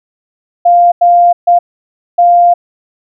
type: tone bursts at uneven times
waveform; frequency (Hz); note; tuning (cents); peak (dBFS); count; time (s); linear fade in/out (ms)
sine; 698.5; F5; 0; -3; 4; 0.65-0.92 / 1.01-1.33 / 1.47-1.59 / 2.18-2.54; 10
effects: none